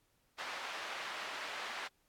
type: band-pass noise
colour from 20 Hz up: pink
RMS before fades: -43 dBFS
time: 0.38-1.88 s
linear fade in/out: 10 ms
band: 940 to 3100 Hz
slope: 12 dB/octave
effects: pink hiss -75 dBFS RMS until 2.08 s + AAC 64 kbps